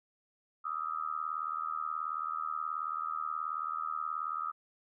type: tone with amplitude modulation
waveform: sine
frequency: 1261 Hz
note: D#6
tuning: 23 cents sharp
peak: -29 dBFS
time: 0.64-4.52 s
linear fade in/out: 20 ms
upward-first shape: sine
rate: 78.6 Hz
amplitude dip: 100%
effects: none